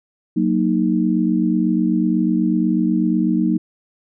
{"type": "chord", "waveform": "sine", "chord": "D# minor", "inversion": "first", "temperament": "equal", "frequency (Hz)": [185, 233.1, 311.1], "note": ["F#3", "A#3", "D#4"], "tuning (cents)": [0, 0, 0], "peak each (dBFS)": -19, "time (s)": [0.36, 3.58], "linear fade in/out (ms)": 10, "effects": []}